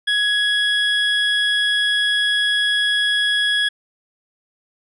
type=tone pair together; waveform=triangle; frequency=1670 / 3340 Hz; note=G#6 / G#7; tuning=+9 / +9 cents; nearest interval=octave; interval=1200 cents; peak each=-17 dBFS; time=0.07-3.69 s; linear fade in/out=10 ms; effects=resampled to 24000 Hz